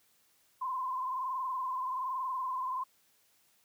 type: tone with frequency modulation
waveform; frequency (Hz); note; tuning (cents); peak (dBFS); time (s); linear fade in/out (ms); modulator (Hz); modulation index
sine; 1033; C6; -22; -32; 0.61-2.84; 10; 21.2; 1.8
effects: white hiss -69 dBFS RMS until 3.64 s + high-pass 60 Hz 12 dB/octave